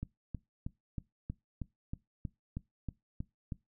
click train, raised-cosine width 5 ms, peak -25 dBFS, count 12, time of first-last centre 0.03-3.522 s, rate 3.15 Hz, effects noise-tail reverb RT60 0.2 s tail -21 dB re dry

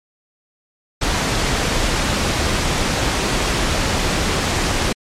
pink noise, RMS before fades -18 dBFS, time 1.01-4.93 s, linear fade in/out 10 ms, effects low-pass 7000 Hz 12 dB/octave + MP3 64 kbps

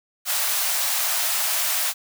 white high-pass noise, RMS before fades -23 dBFS, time 0.25-1.94 s, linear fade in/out 50 ms, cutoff 590 Hz, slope 48 dB/octave, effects none

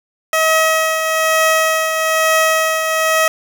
15% pulse tone with tremolo, 638 Hz, D#5, 43 cents sharp, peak -4 dBFS, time 0.33-3.28 s, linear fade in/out 2 ms, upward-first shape triangle, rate 1.1 Hz, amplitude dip 50%, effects 7-bit

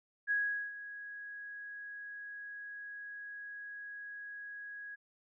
sine tone with ADSR envelope, 1659 Hz, G#6, 2 cents flat, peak -28 dBFS, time 0.27-4.96 s, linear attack 39 ms, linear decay 410 ms, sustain -15 dB, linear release 19 ms, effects none

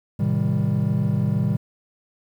triangle chord, A half-diminished seventh, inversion none, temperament just, 110 / 132 / 158.4 / 198 Hz, A2 / C3 / Eb3 / G3, 0 / +16 / +31 / +18 cents, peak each -22 dBFS, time 0.19-1.57 s, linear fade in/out 10 ms, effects tanh soft clip ceiling -8 dBFS + 9-bit

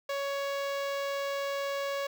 sawtooth tone with notch filter, 558 Hz, C#5, 11 cents sharp, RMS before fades -33 dBFS, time 0.09-2.07 s, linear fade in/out 5 ms, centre 10000 Hz, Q 0.77, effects none

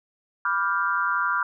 sine chord, G dominant seventh, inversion first, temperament equal, 987.8 / 1174.7 / 1396.9 / 1568 Hz, B5 / D6 / F6 / G6, 0 / 0 / 0 / 0 cents, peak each -29 / -27 / -24 / -30 dBFS, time 0.45-1.43 s, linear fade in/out 2 ms, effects none

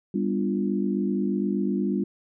sine chord, G dominant seventh, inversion none, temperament equal with one note detuned, 198.62 / 246.9 / 293.7 / 349.2 Hz, G3 / B3 / D4 / F4, +23 / 0 / 0 / 0 cents, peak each -25 / -30 / -30 / -30 dBFS, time 0.14-2.04 s, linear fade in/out 5 ms, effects none

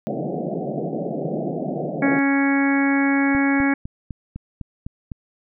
pink band-pass noise, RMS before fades -26 dBFS, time 0.07-2.19 s, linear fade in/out 0 ms, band 140 to 740 Hz, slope 96 dB/octave
harmonic tone, 277.2 Hz, C#4, in tune, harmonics 1 / 2 / 3 / 4 / 5 / 6 / 7 / 8, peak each -17 / -31 / -28 / -34 / -32 / -26 / -31 / -27 dBFS, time 2.02-3.74 s, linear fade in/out 5 ms
click train, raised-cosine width 5 ms, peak -19 dBFS, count 8, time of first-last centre 3.35-5.118 s, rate 3.96 Hz
effects none

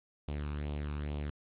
sawtooth tone with flanger, 73.5 Hz, D2, 2 cents sharp, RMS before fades -37 dBFS, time 0.28-1.3 s, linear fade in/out 0 ms, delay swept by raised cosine 0.29 to 0.8 ms, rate 2.3 Hz, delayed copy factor +0.6, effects resampled to 8000 Hz + 11-bit

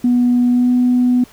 sine tone with pitch glide, 244.8 to 247.9 Hz, B3 to B3, -15 to +7 cents, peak -9 dBFS, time 0.04-1.24 s, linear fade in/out 5 ms, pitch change +22 cents, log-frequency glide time 0.5-0.7 s, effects tanh soft clip ceiling -6 dBFS + pink hiss -45 dBFS RMS until 1.32 s

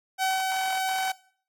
sawtooth tone with ADSR envelope, 759 Hz, F#5, 44 cents sharp, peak -19 dBFS, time 0.18-1.12 s, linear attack 44 ms, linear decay 190 ms, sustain -3 dB, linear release 6 ms, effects noise-tail reverb RT60 0.5 s tail -19 dB re dry + AAC 64 kbps

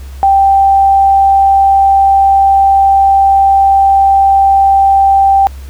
sine tone, 784 Hz, G5, in tune, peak -4 dBFS, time 0.23-5.47 s, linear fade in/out 0 ms, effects added 67 Hz sine -24 dBFS peak until 5.69 s + pink hiss -40 dBFS RMS until 5.69 s

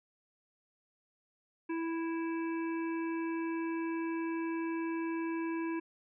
harmonic tone, 329.6 Hz, E4, in tune, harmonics 1 / 3 / 5 / 7 / 8, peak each -33 / -43 / -47 / -50 / -51 dBFS, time 1.69-5.8 s, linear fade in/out 10 ms, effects none

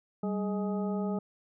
harmonic tone with a mistuned harmonic, 209.2 Hz, G#3, 13 cents sharp, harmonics 1 / 2 / 3 / 4 / 6, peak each -30 / -36 / -40 / -42 / -46 dBFS, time 0.23-1.19 s, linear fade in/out 5 ms, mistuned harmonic 1, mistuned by -120 cents, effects none

